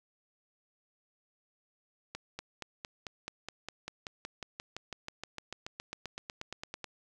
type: accelerating click train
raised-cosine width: 0.2 ms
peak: -22 dBFS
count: 30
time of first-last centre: 2.15-6.843 s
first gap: 240 ms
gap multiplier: 0.97
effects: none